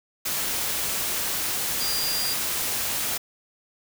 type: tone in noise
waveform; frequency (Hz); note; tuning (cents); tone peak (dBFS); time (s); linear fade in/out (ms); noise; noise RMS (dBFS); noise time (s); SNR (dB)
sine; 4792; D8; +34; -27; 1.8-2.34; 10; white; -27; 0.25-3.18; -3
effects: none